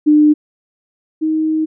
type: tone pair in turn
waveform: sine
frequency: 300.7 / 314.1 Hz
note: D4 / D#4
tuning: +41 / +16 cents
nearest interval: minor second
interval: 75 cents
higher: second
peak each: -6 / -13 dBFS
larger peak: first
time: 0.06-0.34 / 1.21-1.66 s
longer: second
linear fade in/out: 20 ms
effects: none